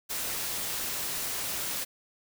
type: noise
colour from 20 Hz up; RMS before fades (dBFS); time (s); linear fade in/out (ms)
white; -33; 0.09-1.85; 20
effects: none